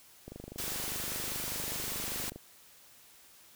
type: click train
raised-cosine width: 2 ms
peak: -30 dBFS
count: 53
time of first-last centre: 0.28-2.36 s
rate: 25 Hz
type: noise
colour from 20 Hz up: white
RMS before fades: -37 dBFS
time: 0.58-2.3 s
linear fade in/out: 5 ms
effects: white hiss -58 dBFS RMS until 3.55 s